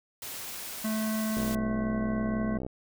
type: noise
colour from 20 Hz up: white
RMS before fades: -39 dBFS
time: 0.22-1.55 s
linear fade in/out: 2 ms
type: harmonic tone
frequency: 218 Hz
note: A3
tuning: 16 cents flat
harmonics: 1 / 3 / 5 / 7 / 9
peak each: -28 / -38 / -42 / -45 / -47 dBFS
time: 0.84-2.58 s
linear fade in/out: 10 ms
type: click train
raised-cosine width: 2 ms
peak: -22 dBFS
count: 84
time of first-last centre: 1.37-2.665 s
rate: 64.1 Hz
effects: none